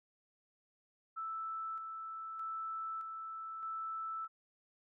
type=tone with tremolo; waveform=sine; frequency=1318.5 Hz; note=E6; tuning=in tune; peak=-38 dBFS; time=1.16-4.28 s; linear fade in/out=20 ms; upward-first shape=square; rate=0.81 Hz; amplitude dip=35%; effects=none